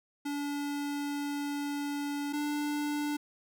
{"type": "tone pair in turn", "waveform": "square", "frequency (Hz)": [287.6, 294.2], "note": ["D4", "D4"], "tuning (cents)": [-36, 3], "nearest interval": "unison", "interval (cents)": 39, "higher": "second", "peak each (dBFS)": [-33, -31], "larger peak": "second", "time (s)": [[0.25, 2.33], [2.33, 3.17]], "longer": "first", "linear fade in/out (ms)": 10, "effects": []}